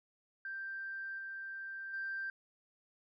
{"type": "tone with level steps", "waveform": "sine", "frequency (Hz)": 1573, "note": "G6", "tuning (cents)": 6, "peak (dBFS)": [-39, -41, -36], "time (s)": [0.45, 2.3], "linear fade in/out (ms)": 2, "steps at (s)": [1.18, 1.93], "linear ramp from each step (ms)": 10, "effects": ["tanh soft clip ceiling -32 dBFS"]}